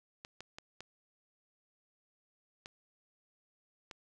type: clicks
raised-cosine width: 0.2 ms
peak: -28 dBFS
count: 6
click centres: 0.249 / 0.406 / 0.585 / 0.806 / 2.659 / 3.912 s
effects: none